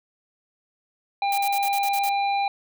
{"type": "harmonic tone", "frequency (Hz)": 799, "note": "G5", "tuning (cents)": 33, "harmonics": [1, 3, 5], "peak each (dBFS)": [-21, -31, -35], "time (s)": [1.22, 2.48], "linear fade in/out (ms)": 2}
{"type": "noise bursts", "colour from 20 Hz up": "blue", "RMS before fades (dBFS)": -32, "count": 8, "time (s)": [1.32, 2.092], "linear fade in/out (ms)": 2, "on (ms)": 58, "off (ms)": 44}
{"effects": []}